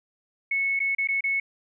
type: tone with dropouts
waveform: sine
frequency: 2201 Hz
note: C#7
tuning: 13 cents flat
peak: -22 dBFS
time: 0.51-1.4 s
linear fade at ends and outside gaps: 5 ms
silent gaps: 0.793-0.801 / 0.95-0.983 / 1.074-1.086 / 1.208-1.239 s
effects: none